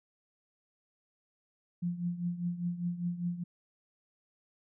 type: tone with tremolo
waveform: sine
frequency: 174.61 Hz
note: F3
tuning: in tune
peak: -28 dBFS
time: 1.82-3.44 s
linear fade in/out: 10 ms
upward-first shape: triangle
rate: 5 Hz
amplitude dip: 80%
effects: none